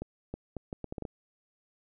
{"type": "accelerating click train", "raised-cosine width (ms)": 2, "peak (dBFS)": -23, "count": 9, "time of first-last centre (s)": [0.02, 1.052], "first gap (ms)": 320, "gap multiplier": 0.71, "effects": []}